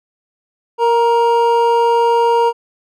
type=tone pair together; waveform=triangle; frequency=466.2 / 939.7 Hz; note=A#4 / A#5; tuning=0 / +14 cents; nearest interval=octave; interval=1214 cents; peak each=-11 dBFS; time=0.78-2.53 s; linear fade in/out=50 ms; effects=none